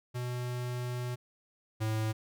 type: tone pair in turn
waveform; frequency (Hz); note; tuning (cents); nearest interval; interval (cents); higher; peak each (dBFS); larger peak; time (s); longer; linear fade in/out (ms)
square; 123.5 / 109.58; B2 / A2; 0 / -7; major second; 207; first; -34 / -30; second; 0.14-1.16 / 1.8-2.13; first; 20
effects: none